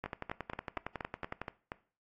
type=two click trains; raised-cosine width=0.5 ms; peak=-22 / -23 dBFS; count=16 / 8; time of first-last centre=0.04-1.416 / 0.06-1.719 s; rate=10.9 / 4.22 Hz; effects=noise-tail reverb RT60 0.4 s tail -18 dB re dry + AAC 32 kbps